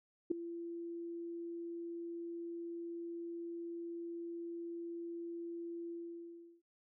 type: tone with ADSR envelope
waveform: sine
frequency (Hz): 339.5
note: F4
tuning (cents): -49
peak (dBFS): -26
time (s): 0.3-6.62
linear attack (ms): 14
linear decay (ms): 4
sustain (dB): -15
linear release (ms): 720
effects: none